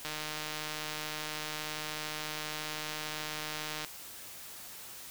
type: click train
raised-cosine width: 0.2 ms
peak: -20 dBFS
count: 582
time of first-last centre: 0.05-3.847 s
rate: 153 Hz
effects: white hiss -47 dBFS RMS until 5.1 s